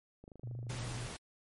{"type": "click train", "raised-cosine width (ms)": 2, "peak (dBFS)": -39, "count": 13, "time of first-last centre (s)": [0.24, 0.707], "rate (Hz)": 25.7}
{"type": "tone with vibrato", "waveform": "sine", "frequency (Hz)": 119.7, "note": "A#2", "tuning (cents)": 46, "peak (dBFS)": -39, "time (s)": [0.43, 1.07], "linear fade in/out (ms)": 10, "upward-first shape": "triangle", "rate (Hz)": 15, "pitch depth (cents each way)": 110}
{"type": "noise", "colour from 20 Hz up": "pink", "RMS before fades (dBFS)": -44, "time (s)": [0.69, 1.17], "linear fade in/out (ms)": 10}
{"effects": ["MP3 48 kbps"]}